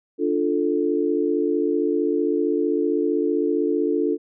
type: chord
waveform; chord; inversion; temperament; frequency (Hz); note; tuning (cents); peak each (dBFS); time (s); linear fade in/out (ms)
sine; D minor; none; equal; 293.7 / 349.2 / 440; D4 / F4 / A4; 0 / 0 / 0; -23; 0.18-4.18; 50
effects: none